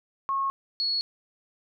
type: tone pair in turn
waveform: sine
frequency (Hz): 1090 / 4360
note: C#6 / C#8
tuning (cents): -29 / -29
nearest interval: 2 octaves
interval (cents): 2400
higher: second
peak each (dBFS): -24 / -24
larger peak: neither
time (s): 0.29-0.5 / 0.8-1.01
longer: neither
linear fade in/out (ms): 0
effects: none